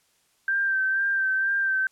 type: tone with vibrato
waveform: sine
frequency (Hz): 1568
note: G6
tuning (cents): 0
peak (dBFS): -21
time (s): 0.48-1.87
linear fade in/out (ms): 2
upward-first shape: sine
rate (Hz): 2.1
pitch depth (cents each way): 29
effects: white hiss -66 dBFS RMS until 1.91 s + low-pass 11000 Hz 12 dB/octave